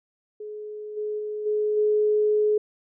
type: tone with level steps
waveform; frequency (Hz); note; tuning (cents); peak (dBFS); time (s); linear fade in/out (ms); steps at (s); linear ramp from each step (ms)
sine; 423.1; G#4; +32; -33 / -26 / -28 / -21 / -18; 0.4-2.58; 5; 0.96 / 1.18 / 1.45 / 1.76; 20
effects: none